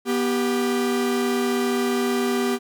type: tone pair together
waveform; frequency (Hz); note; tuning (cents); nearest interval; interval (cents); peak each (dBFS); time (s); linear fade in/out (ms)
45% pulse; 243.7 / 393.2; B3 / G4; -23 / +5; minor sixth; 828; -23 / -23; 0.05-2.59; 50
effects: none